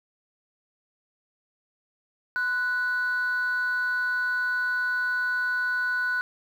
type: tone pair together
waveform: sine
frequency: 1027.4 / 1480 Hz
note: C6 / F#6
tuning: -32 / 0 cents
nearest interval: tritone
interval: 632 cents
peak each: -34 / -22 dBFS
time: 2.36-6.21 s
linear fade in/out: 0 ms
effects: tanh soft clip ceiling -21 dBFS + 9-bit